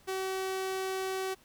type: tone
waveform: sawtooth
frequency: 380 Hz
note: F#4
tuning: 46 cents sharp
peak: -28 dBFS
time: 0.07-1.35 s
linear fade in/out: 20 ms
effects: pink hiss -62 dBFS RMS until 1.44 s